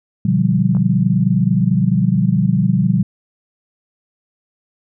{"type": "chord", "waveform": "sine", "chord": "G dominant seventh", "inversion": "first", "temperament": "just", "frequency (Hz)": [122.5, 147, 176.4, 196], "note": ["B2", "D3", "F3", "G3"], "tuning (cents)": [-14, 2, 18, 0], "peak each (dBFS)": [-18, -19, -16, -17], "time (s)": [0.25, 3.03], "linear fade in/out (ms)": 5}
{"type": "clicks", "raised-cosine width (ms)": 1, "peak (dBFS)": -21, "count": 2, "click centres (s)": [0.75, 0.769]}
{"effects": []}